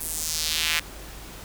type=tone with high-pass filter sweep; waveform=square; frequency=79.3 Hz; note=D#2; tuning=33 cents sharp; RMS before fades=-27 dBFS; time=0-0.8 s; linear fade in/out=10 ms; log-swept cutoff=11000 to 2100 Hz; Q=1.6; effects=added 50 Hz sine -42 dBFS peak until 1.44 s + pink hiss -42 dBFS RMS until 1.44 s